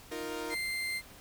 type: chord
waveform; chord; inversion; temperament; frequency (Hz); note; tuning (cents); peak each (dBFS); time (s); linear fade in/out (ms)
sawtooth; Eb suspended second; none; equal; 311.1 / 349.2 / 466.2; Eb4 / F4 / Bb4; 0 / 0 / 0; -37 / -38 / -35; 0.11-0.55; 10
type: tone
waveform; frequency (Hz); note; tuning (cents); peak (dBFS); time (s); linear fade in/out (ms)
35% pulse; 2090; C7; -2; -31; 0.49-1.02; 50
effects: pink hiss -53 dBFS RMS until 1.2 s